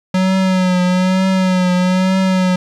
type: tone with vibrato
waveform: square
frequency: 185 Hz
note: F#3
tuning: in tune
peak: -12 dBFS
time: 0.14-2.56 s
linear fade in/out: 5 ms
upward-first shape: triangle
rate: 1.1 Hz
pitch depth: 49 cents each way
effects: low-pass 6000 Hz 12 dB/octave + 8-bit